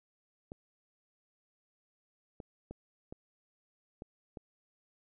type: clicks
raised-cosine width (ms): 2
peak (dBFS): -30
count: 6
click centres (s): 0.519 / 2.402 / 2.71 / 3.125 / 4.021 / 4.372
effects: none